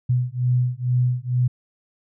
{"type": "beating tone pair", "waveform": "sine", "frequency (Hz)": [123.47, 125.67], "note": ["B2", "B2"], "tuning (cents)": [0, 31], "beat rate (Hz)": 2.2, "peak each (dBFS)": -21, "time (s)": [0.09, 1.48], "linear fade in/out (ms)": 10, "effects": []}